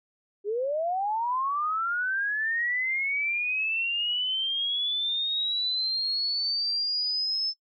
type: linear sweep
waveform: sine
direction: up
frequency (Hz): 391.7 to 5274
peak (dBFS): -25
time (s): 0.44-7.54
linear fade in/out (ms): 50
effects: noise-tail reverb RT60 0.1 s tail -24 dB re dry